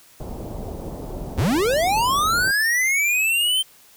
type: low-pass noise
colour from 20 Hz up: pink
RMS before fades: -32 dBFS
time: 0.2-2.51 s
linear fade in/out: 2 ms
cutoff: 790 Hz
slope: 24 dB/octave
type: linear sweep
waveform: square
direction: up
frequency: 54 to 3134 Hz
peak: -18 dBFS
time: 1.37-3.63 s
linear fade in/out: 20 ms
effects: white hiss -51 dBFS RMS until 3.96 s